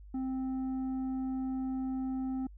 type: tone with tanh clipping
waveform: sine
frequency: 261.6 Hz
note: C4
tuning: in tune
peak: -33 dBFS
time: 0.14-2.47 s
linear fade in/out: 5 ms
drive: 6 dB
effects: added 50 Hz sine -48 dBFS peak until 2.57 s